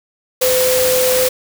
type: tone in noise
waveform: sine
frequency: 509 Hz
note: C5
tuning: 48 cents flat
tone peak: -13 dBFS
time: 0.41-1.29 s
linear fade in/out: 10 ms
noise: white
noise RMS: -18 dBFS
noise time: 0.41-1.29 s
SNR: +2 dB
effects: none